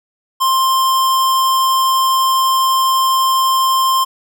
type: tone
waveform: square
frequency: 1052 Hz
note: C6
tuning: 9 cents sharp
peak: -12 dBFS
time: 0.4-4.05 s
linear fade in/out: 20 ms
effects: none